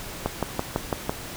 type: click train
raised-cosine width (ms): 1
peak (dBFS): -9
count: 6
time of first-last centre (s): 0.26-1.095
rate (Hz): 5.99
effects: pink hiss -37 dBFS RMS until 1.36 s